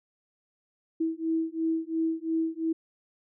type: beating tone pair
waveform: sine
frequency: 323.2 / 326.1 Hz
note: E4 / E4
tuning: -34 / -19 cents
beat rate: 2.9 Hz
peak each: -29 dBFS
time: 1-2.73 s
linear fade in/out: 10 ms
effects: none